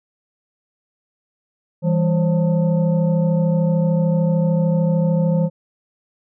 sine tone with frequency modulation, 164.81 Hz, E3, in tune, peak -14 dBFS, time 1.82-5.5 s, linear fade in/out 50 ms, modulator 363 Hz, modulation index 0.8, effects none

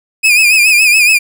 40% pulse tone with vibrato, 2489 Hz, D#7, in tune, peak -5 dBFS, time 0.23-1.19 s, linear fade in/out 20 ms, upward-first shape sine, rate 7.1 Hz, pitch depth 80 cents each way, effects none

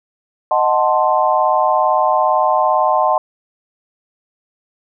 sine chord, D# diminished seventh, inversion none, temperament equal, 622.3 / 740 / 880 / 1046.5 Hz, D#5 / F#5 / A5 / C6, 0 / 0 / 0 / 0 cents, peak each -17 dBFS, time 0.51-3.18 s, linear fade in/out 2 ms, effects none

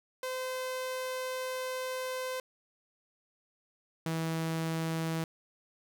sawtooth tone pair in turn, 514 / 162.51 Hz, C5 / E3, -31 / -24 cents, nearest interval octave + minor sixth, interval 1993 cents, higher first, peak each -30 / -27 dBFS, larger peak second, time 0.23-2.4 / 4.06-5.24 s, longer first, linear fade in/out 2 ms, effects none

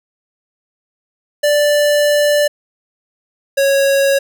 square tone pair in turn, 587.3 / 551.5 Hz, D5 / C#5, 0 / -9 cents, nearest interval minor second, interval 109 cents, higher first, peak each -11 dBFS, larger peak neither, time 1.43-2.48 / 3.57-4.19 s, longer first, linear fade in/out 10 ms, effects none

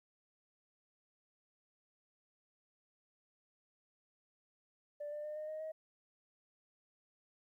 sine tone with pitch steps, 587.3 / 595.8 / 604.5 / 613.3 / 622.2 / 631.3 Hz, D5 / D5 / D5 / D#5 / D#5 / D#5, 0 / +25 / +50 / -25 / 0 / +25 cents, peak -39 dBFS, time 5-5.72 s, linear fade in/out 10 ms, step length 120 ms, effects tanh soft clip ceiling -37 dBFS + 13-bit

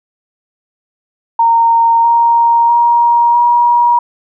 sine tone with pitch steps, 923 / 933.7 / 944.6 / 955.5 Hz, A#5 / A#5 / A#5 / A#5, -17 / +3 / +23 / +43 cents, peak -6 dBFS, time 1.39-3.99 s, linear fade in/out 5 ms, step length 650 ms, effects none

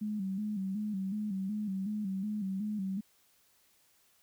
sine tone with vibrato, 201.2 Hz, G3, 45 cents sharp, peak -32 dBFS, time 0.01-3.01 s, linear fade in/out 10 ms, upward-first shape square, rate 2.7 Hz, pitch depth 86 cents each way, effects white hiss -68 dBFS RMS until 4.22 s

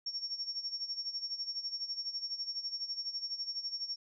sine tone with tremolo, 5500 Hz, F8, 27 cents flat, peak -33 dBFS, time 0.06-3.96 s, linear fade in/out 5 ms, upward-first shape sine, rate 12 Hz, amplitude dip 75%, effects none

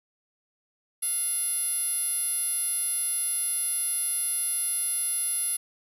10% pulse tone with band-pass filter, 698.5 Hz, F5, in tune, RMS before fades -28 dBFS, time 1.02-5.57 s, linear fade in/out 10 ms, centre 11000 Hz, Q 9.5, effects none

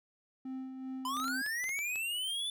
triangle tone with tremolo, 261.6 Hz, C4, in tune, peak -35 dBFS, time 0.45-1.42 s, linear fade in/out 5 ms, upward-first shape sine, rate 2.6 Hz, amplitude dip 45%
square linear sweep, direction up, 987.8 to 3520 Hz, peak -34 dBFS, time 1.05-2.5 s, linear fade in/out 2 ms
clicks, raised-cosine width 0.2 ms, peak -29 dBFS, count 9, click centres 1.169 / 1.2 / 1.243 / 1.281 / 1.463 / 1.641 / 1.692 / 1.79 / 1.958 s
effects none

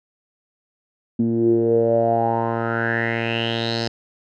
10% pulse tone with low-pass filter sweep, 115.2 Hz, A#2, 20 cents flat, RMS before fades -20 dBFS, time 1.19-3.88 s, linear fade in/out 5 ms, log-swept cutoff 250 to 4900 Hz, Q 6.8, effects none

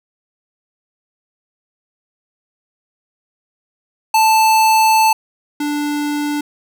square tone pair in turn, 880 / 293.7 Hz, A5 / D4, 0 / 0 cents, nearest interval octave + perfect fifth, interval 1900 cents, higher first, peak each -10 / -18 dBFS, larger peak first, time 4.14-5.13 / 5.6-6.41 s, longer first, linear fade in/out 5 ms, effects none

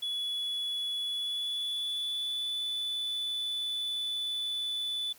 sine tone with pitch glide, 3400 to 3483 Hz, G#7 to A7, +40 to -18 cents, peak -28 dBFS, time 0.02-5.13 s, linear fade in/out 10 ms, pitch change +42 cents, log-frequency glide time 0.95-2.57 s, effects tanh soft clip ceiling -30 dBFS + white hiss -57 dBFS RMS until 5.18 s

